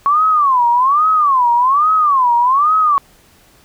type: tone with vibrato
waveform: sine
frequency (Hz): 1099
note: C#6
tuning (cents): -15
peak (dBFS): -9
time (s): 0.06-2.98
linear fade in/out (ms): 0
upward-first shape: sine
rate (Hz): 1.2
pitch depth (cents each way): 260
effects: pink hiss -49 dBFS RMS until 3.64 s